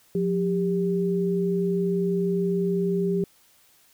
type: tone pair together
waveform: sine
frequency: 178.38 / 397 Hz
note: F3 / G4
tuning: +37 / +22 cents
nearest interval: octave + major second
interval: 1385 cents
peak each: -24 dBFS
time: 0.15-3.24 s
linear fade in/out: 2 ms
effects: white hiss -59 dBFS RMS until 3.93 s